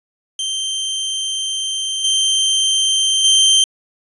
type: tone with level steps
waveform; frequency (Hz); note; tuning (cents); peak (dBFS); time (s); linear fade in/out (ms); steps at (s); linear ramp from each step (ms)
sawtooth; 3136; G7; 0; -16 / -10 / -6; 0.39-3.64; 2; 2.04 / 3.24; 5
effects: resampled to 24000 Hz